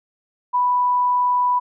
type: tone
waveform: sine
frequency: 987.8 Hz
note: B5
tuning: in tune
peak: -15 dBFS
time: 0.53-1.6 s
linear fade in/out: 20 ms
effects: none